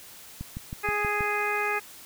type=click train; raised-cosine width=5 ms; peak=-22 dBFS; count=6; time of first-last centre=0.41-1.207 s; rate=6.27 Hz
type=harmonic tone; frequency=415.3 Hz; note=G#4; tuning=in tune; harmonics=1 / 2 / 3 / 4 / 5 / 6; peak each=-32 / -32 / -32 / -32 / -32 / -32 dBFS; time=0.83-1.8 s; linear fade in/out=20 ms
effects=white hiss -47 dBFS RMS until 2.05 s